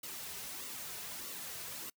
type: noise with flanger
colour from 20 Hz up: white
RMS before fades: -44 dBFS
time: 0.03-1.9 s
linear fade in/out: 5 ms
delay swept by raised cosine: 1.2 to 3.7 ms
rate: 1.6 Hz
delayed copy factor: -0.6
effects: noise-tail reverb RT60 0.1 s tail -25 dB re dry